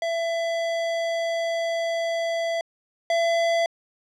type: tone pair in turn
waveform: square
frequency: 668 / 672.3 Hz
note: E5 / E5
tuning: +23 / +34 cents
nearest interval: unison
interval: 11 cents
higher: second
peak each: -24 / -20 dBFS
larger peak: second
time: 0.02-2.61 / 3.1-3.66 s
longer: first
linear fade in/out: 2 ms
effects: low-pass 5000 Hz 12 dB/octave